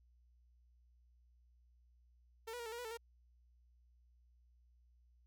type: tone with pitch steps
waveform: sawtooth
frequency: 449.5 / 487 / 469.5 / 441.1 / 472 / 490.3 / 443.3 / 464.2 Hz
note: A4 / B4 / A#4 / A4 / A#4 / B4 / A4 / A#4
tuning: +37 / -24 / +12 / +4 / +22 / -13 / +13 / -7 cents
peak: -40 dBFS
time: 2.47-2.974 s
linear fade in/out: 10 ms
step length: 63 ms
effects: added 60 Hz sine -66 dBFS peak until 5.26 s